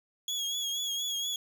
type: tone with vibrato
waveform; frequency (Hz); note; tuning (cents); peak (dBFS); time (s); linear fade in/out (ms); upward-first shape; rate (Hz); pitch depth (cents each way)
30% pulse; 3330; G#7; +4; -28; 0.28-1.36; 2; triangle; 4.2; 54
effects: none